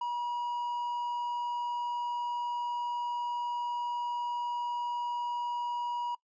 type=tone; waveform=triangle; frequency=962 Hz; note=B5; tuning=46 cents flat; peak=-29 dBFS; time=0.01-6.15 s; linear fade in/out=5 ms; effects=noise-tail reverb RT60 0.1 s tail -23 dB re dry + resampled to 16000 Hz